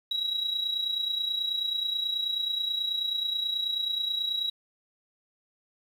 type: tone with amplitude modulation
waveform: sine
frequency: 3871 Hz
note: B7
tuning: 35 cents flat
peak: -23 dBFS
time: 0.11-4.5 s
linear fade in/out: 5 ms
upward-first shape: sine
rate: 29.3 Hz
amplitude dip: 65%
effects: tanh soft clip ceiling -21 dBFS + 9-bit